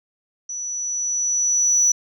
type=tone with level ramp; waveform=sine; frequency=5920 Hz; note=F#8; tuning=in tune; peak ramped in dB=-27 to -11 dBFS; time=0.49-1.92 s; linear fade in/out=5 ms; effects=tanh soft clip ceiling -11 dBFS